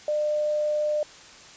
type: tone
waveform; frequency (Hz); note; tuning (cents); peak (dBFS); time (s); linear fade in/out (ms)
sine; 601; D5; +40; -22; 0.08-1.03; 2
effects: white hiss -47 dBFS RMS until 1.56 s + resampled to 16000 Hz